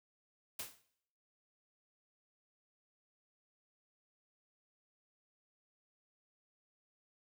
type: noise with exponential decay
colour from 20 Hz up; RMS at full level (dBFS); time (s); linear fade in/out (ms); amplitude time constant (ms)
white; -38; 0.59-0.82; 5; 48
effects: noise-tail reverb RT60 0.7 s tail -18 dB re dry